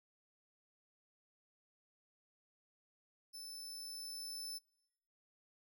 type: tone with level ramp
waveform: sawtooth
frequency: 5274 Hz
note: E8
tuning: in tune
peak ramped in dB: -45 to -40 dBFS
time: 3.33-4.59 s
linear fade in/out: 20 ms
effects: noise-tail reverb RT60 1.0 s tail -26 dB re dry